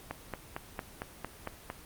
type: click train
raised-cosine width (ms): 0.5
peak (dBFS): -20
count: 8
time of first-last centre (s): 0.11-1.701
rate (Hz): 4.4
effects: pink hiss -51 dBFS RMS until 1.85 s + Opus 24 kbps